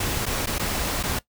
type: noise with dropouts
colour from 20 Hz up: pink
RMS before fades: -26 dBFS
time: 0-1.19 s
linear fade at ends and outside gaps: 5 ms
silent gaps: 0.256-0.263 / 0.46-0.47 / 0.584-0.594 / 1.029-1.035 s
effects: noise-tail reverb RT60 0.1 s tail -18 dB re dry